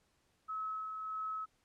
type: tone with tremolo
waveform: sine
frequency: 1289 Hz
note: E6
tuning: 39 cents flat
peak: -36 dBFS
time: 0.48-1.46 s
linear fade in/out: 20 ms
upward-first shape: sine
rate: 1.6 Hz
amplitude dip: 35%
effects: pink hiss -75 dBFS RMS until 1.64 s + low-pass 10000 Hz 12 dB/octave